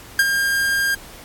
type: tone with ADSR envelope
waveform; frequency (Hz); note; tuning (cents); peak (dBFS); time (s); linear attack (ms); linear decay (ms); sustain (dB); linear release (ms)
45% pulse; 1607; G6; +43; -10; 0.19-0.95; 3; 39; -7; 8
effects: pink hiss -41 dBFS RMS until 1.24 s + AAC 64 kbps